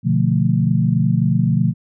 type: chord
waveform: sine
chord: B half-diminished seventh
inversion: none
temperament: equal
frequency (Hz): 123.47 / 146.83 / 174.61 / 220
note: B2 / D3 / F3 / A3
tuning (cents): 0 / 0 / 0 / 0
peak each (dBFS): -18 / -19 / -18 / -21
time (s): 0.03-1.74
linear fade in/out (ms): 50
effects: none